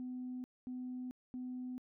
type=tone bursts; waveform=sine; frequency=252 Hz; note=B3; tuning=35 cents sharp; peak=-39 dBFS; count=3; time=0-1.78 s; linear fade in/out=0 ms; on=440 ms; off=230 ms; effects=tanh soft clip ceiling -36 dBFS